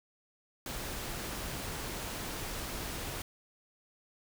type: noise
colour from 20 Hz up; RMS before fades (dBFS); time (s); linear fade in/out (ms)
pink; -39; 0.66-3.22; 2
effects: none